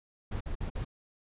brown noise bursts, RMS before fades -34 dBFS, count 4, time 0.31-0.848 s, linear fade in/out 10 ms, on 97 ms, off 50 ms, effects resampled to 8000 Hz

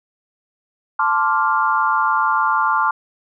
sine chord, D minor seventh, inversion second, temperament equal with one note detuned, 880 / 1046.5 / 1166.5 / 1396.9 Hz, A5 / C6 / D6 / F6, 0 / 0 / -12 / 0 cents, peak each -20 dBFS, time 0.99-2.91 s, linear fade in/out 5 ms, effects none

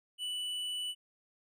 sine tone with hard clipping, 2969 Hz, F#7, 5 cents sharp, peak -36 dBFS, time 0.18-0.95 s, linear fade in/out 50 ms, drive 7 dB, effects none

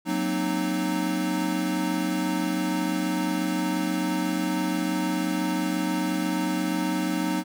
square chord, C half-diminished seventh, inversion second, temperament equal with one note detuned, 185 / 233.1 / 261.6 / 307.6 Hz, Gb3 / Bb3 / C4 / Eb4, 0 / 0 / 0 / -20 cents, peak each -30 / -34 / -32 / -28 dBFS, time 0.05-7.44 s, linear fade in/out 50 ms, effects none

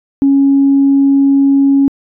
sine tone, 276.2 Hz, C#4, 6 cents flat, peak -5 dBFS, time 0.22-1.88 s, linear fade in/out 0 ms, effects tanh soft clip ceiling -1 dBFS

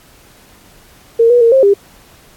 sine tone with pitch steps, 460.4 / 484.8 / 462.1 / 532 / 400.9 Hz, A#4 / B4 / A#4 / C5 / G4, -22 / -32 / -15 / +29 / +39 cents, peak -5 dBFS, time 1.19-1.74 s, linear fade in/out 10 ms, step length 110 ms, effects pink hiss -45 dBFS RMS until 2.36 s + AAC 64 kbps

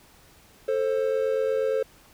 triangle tone pair together, 441.6 / 530 Hz, A4 / C5, +6 / +22 cents, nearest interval minor third, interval 316 cents, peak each -23 dBFS, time 0.68-1.83 s, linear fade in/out 5 ms, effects pink hiss -55 dBFS RMS until 2.13 s

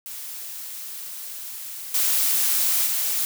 blue noise with level steps, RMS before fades -35 / -21 / -24 dBFS, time 0.06-3.25 s, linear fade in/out 0 ms, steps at 1.94 / 2.86 s, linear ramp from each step 5 ms, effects none

